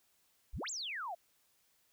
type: exponential two-way sweep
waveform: sine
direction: up then down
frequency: 31.44 to 7870 to 636 Hz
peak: -38 dBFS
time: 0.53-1.15 s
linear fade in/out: 10 ms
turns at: 0.7 s
effects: white hiss -73 dBFS RMS until 1.92 s